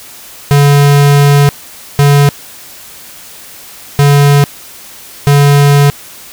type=tone bursts at uneven times; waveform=square; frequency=142.9 Hz; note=D3; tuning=47 cents flat; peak=-4 dBFS; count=4; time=0.51-1.49 / 1.99-2.29 / 3.99-4.44 / 5.27-5.9 s; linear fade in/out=0 ms; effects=white hiss -32 dBFS RMS until 6.32 s